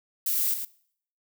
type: noise with echo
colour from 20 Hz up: violet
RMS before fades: -26 dBFS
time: 0.26-0.54 s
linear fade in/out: 5 ms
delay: 110 ms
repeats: 1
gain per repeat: -7 dB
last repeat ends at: 0.65 s
effects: noise-tail reverb RT60 0.6 s tail -21 dB re dry